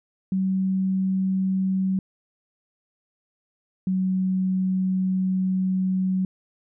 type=tone pair in turn; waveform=sine; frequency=189.6 / 187.21 Hz; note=F#3 / F#3; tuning=+43 / +21 cents; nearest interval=unison; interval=22 cents; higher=first; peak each=-20 dBFS; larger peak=neither; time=0.32-1.99 / 3.87-6.25 s; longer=second; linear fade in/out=2 ms; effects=none